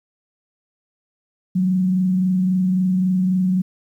sine tone with frequency modulation, 185 Hz, F#3, in tune, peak -15 dBFS, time 1.55-3.62 s, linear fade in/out 10 ms, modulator 23.7 Hz, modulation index 0.25, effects 9-bit

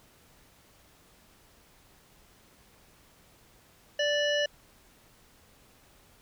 harmonic tone, 586 Hz, D5, 4 cents flat, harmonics 1 / 3 / 5 / 7 / 9 / 10, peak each -27 / -31 / -31 / -45 / -43 / -44 dBFS, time 3.99-4.46 s, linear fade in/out 5 ms, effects pink hiss -60 dBFS RMS until 6.21 s

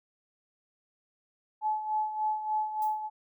sine tone with tremolo, 859 Hz, A5, 42 cents flat, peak -25 dBFS, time 1.61-3.1 s, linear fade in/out 50 ms, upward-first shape sine, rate 3.4 Hz, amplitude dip 65%
violet noise with exponential decay, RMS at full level -43 dBFS, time 2.82-3 s, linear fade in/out 1 ms, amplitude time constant 38 ms
effects none

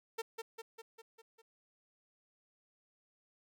sawtooth tone with echo, 452.2 Hz, A4, 47 cents sharp, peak -32 dBFS, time 0.18-0.22 s, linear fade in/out 10 ms, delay 200 ms, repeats 6, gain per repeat -4 dB, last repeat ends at 1.42 s, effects none

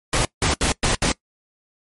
pink noise bursts at uneven times, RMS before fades -19 dBFS, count 5, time 0.13-0.25 / 0.42-0.54 / 0.61-0.72 / 0.83-0.95 / 1.02-1.12 s, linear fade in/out 2 ms, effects noise-tail reverb RT60 0.1 s tail -21 dB re dry + MP3 48 kbps

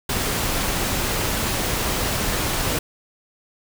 pink noise, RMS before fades -23 dBFS, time 0.09-2.79 s, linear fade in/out 5 ms, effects none

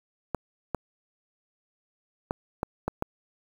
clicks, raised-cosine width 1 ms, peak -13 dBFS, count 6, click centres 0.347 / 0.747 / 2.309 / 2.631 / 2.88 / 3.024 s, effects 7-bit

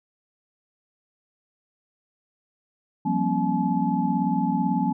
sine tone cluster, 174.4 / 192.4 / 235.1 / 271 / 857 Hz, F3 / G3 / A#3 / C#4 / A5, -2 / -32 / +15 / -39 / -46 cents, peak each -27 dBFS, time 3.05-4.93 s, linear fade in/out 10 ms, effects none

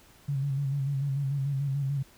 sine tone with vibrato, 138.59 Hz, C#3, in tune, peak -26 dBFS, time 0.28-2.03 s, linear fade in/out 10 ms, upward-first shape square, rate 6.8 Hz, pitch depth 46 cents each way, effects pink hiss -57 dBFS RMS until 2.17 s

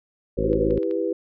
harmonic tone, 53.8 Hz, A1, 38 cents flat, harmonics 1 / 2 / 3 / 4 / 5 / 6 / 7 / 9 / 10, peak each -28 / -32 / -31 / -31 / -31 / -33 / -27 / -27 / -29 dBFS, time 0.37-0.79 s, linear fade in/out 10 ms
sine chord, E minor, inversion none, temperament just, 329.6 / 395.6 / 494.4 Hz, E4 / G4 / B4, 0 / +16 / +2 cents, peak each -26 dBFS, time 0.44-1.13 s, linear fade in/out 5 ms
clicks, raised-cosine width 0.3 ms, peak -29 dBFS, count 5, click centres 0.531 / 0.708 / 0.776 / 0.831 / 0.911 s
effects none

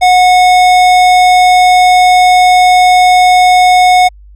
sine tone with tanh clipping, 730 Hz, F#5, 24 cents flat, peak -5 dBFS, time 0.01-4.09 s, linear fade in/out 20 ms, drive 18 dB, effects added 50 Hz sine -33 dBFS peak until 4.35 s

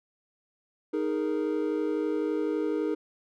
triangle chord, D# suspended fourth, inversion none, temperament just, 311.1 / 414.8 / 466.7 Hz, D#4 / G#4 / A#4, 0 / -2 / +2 cents, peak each -27 / -29 / -30 dBFS, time 0.93-2.95 s, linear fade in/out 10 ms, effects none

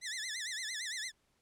15% pulse tone with vibrato, 1880 Hz, A#6, 14 cents sharp, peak -31 dBFS, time 0.01-1.12 s, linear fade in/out 50 ms, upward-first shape sine, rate 8.8 Hz, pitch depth 180 cents each way, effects pink hiss -75 dBFS RMS until 1.41 s + low-pass 11000 Hz 12 dB/octave

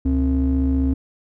triangle ring-modulated tone, 97.8 Hz, G2, 4 cents flat, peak -11 dBFS, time 0.05-0.94 s, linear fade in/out 10 ms, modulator 168 Hz, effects none

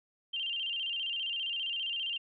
sine tone with vibrato, 2962 Hz, F#7, 1 cent sharp, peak -32 dBFS, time 0.33-2.18 s, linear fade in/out 10 ms, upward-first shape square, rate 15 Hz, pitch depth 98 cents each way, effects none

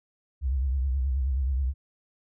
sine tone with vibrato, 66.2 Hz, C2, 21 cents sharp, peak -23 dBFS, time 0.41-1.74 s, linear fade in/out 50 ms, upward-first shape triangle, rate 9.4 Hz, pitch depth 140 cents each way, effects none

